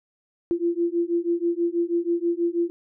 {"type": "beating tone pair", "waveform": "sine", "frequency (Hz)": [339.4, 345.6], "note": ["F4", "F4"], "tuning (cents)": [-49, -18], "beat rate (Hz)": 6.2, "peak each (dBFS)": -24, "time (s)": [0.51, 2.7], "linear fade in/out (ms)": 0, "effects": []}